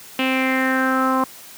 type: tone with low-pass filter sweep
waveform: sawtooth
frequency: 261.6 Hz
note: C4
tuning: in tune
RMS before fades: -19 dBFS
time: 0.19-1.24 s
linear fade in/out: 2 ms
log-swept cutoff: 2800 to 1100 Hz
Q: 5.5
effects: white hiss -41 dBFS RMS until 1.57 s + high-pass 100 Hz 12 dB/octave